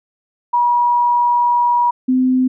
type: tone pair in turn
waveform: sine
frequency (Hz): 963 / 256.4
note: B5 / C4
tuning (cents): -44 / -35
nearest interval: octave + major seventh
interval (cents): 2291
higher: first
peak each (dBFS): -11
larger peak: neither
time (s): 0.53-1.91 / 2.08-2.48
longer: first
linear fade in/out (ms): 10
effects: none